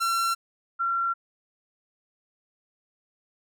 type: tone pair in turn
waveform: 45% pulse / sine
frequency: 1358 / 1366.7 Hz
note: F6 / F6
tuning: -49 / -38 cents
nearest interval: unison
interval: 11 cents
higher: second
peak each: -23 dBFS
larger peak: neither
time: 0-0.35 / 0.79-1.14 s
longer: neither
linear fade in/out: 20 ms
effects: none